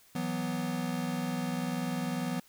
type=chord; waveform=square; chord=E suspended second; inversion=none; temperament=equal; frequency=164.81 / 185 / 246.9 Hz; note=E3 / F#3 / B3; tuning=0 / 0 / 0 cents; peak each=-37 / -37 / -35 dBFS; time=0.15-2.4 s; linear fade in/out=5 ms; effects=white hiss -61 dBFS RMS until 2.48 s